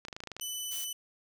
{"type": "clicks", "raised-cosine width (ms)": 0.2, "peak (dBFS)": -23, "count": 10, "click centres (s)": [0.051, 0.084, 0.128, 0.165, 0.204, 0.237, 0.273, 0.317, 0.366, 0.398]}
{"type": "tone", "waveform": "15% pulse", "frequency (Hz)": 2994, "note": "F#7", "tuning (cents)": 20, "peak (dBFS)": -28, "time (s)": [0.41, 0.93], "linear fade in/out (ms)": 5}
{"type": "noise", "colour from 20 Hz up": "blue", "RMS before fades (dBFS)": -41, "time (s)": [0.71, 0.85], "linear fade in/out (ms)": 10}
{"effects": []}